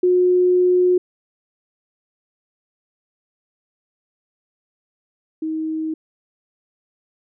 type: tone pair in turn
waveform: sine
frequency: 361.6 / 316.2 Hz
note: F#4 / D#4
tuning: -40 / +28 cents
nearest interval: major second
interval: 232 cents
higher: first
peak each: -12 / -21 dBFS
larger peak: first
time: 0.03-0.98 / 5.42-5.94 s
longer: first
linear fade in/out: 5 ms
effects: none